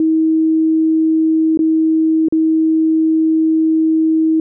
sine tone with dropouts, 318.9 Hz, D#4, 43 cents sharp, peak -10 dBFS, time 0-4.4 s, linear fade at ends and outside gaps 2 ms, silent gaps 1.574-1.591 / 2.285-2.324 s, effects none

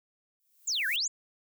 violet noise with exponential growth, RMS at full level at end -37 dBFS, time 0.4-0.96 s, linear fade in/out 0 ms, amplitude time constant 120 ms
sine exponential two-way sweep, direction down then up, 7640 to 1480 to 7640 Hz, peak -27 dBFS, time 0.67-1.08 s, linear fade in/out 10 ms, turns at 0.87 s
effects none

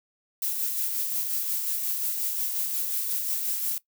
violet noise with tremolo, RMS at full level -27 dBFS, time 0.42-3.78 s, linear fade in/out 2 ms, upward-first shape sine, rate 5.6 Hz, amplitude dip 35%, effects noise-tail reverb RT60 0.1 s tail -18 dB re dry

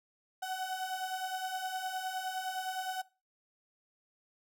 35% pulse beating tone pair, 743 / 752.7 Hz, F#5 / F#5, +7 / +29 cents, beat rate 9.7 Hz, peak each -39 / -35 dBFS, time 0.42-3.02 s, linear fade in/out 10 ms, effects noise-tail reverb RT60 0.3 s tail -21 dB re dry

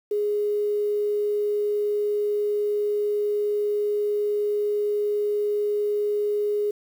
sine tone, 415.3 Hz, G#4, in tune, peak -21 dBFS, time 0.11-6.71 s, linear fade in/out 5 ms, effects 8-bit

